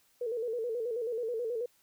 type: tone with vibrato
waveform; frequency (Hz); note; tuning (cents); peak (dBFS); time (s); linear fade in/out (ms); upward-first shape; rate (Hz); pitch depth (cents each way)
sine; 465.9; A#4; -1; -31; 0.21-1.66; 5; square; 9.3; 78
effects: white hiss -68 dBFS RMS until 1.82 s